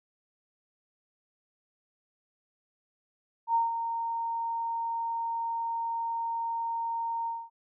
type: tone with ADSR envelope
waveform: sine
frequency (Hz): 922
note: A#5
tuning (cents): -19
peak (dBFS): -21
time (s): 3.47-7.5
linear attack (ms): 76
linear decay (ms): 160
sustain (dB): -8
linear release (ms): 230
effects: none